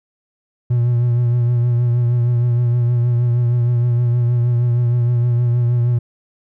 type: tone with vibrato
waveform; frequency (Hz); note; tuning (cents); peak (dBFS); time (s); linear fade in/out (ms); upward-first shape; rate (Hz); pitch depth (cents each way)
triangle; 120.5; B2; -42; -10; 0.7-5.99; 10; triangle; 6.4; 38
effects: tanh soft clip ceiling -6 dBFS